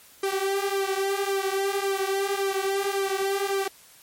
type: tone with flanger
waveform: sawtooth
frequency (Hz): 392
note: G4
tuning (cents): 0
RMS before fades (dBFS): -26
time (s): 0.23-3.68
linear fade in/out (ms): 5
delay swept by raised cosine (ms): 1.4 to 6.9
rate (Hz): 1.8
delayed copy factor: -0.8
effects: white hiss -52 dBFS RMS until 4.02 s + MP3 64 kbps